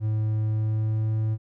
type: tone with pitch glide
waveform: triangle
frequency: 108.3 to 109.43 Hz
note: A2 to A2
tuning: -27 to -9 cents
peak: -20 dBFS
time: 0-1.38 s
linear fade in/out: 50 ms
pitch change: +18 cents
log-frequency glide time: 0.46-1.13 s
effects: none